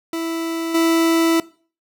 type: tone with level steps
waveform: 40% pulse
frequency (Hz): 329.6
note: E4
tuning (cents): 0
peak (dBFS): -21 / -13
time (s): 0.13-1.4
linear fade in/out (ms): 2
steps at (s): 0.74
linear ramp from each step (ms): 10
effects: noise-tail reverb RT60 0.4 s tail -20 dB re dry